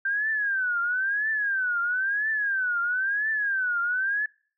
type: tone with vibrato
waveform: sine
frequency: 1568 Hz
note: G6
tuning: in tune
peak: -23 dBFS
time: 0.05-4.26 s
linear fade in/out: 5 ms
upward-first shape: triangle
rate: 1 Hz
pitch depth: 220 cents each way
effects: noise-tail reverb RT60 0.5 s tail -26 dB re dry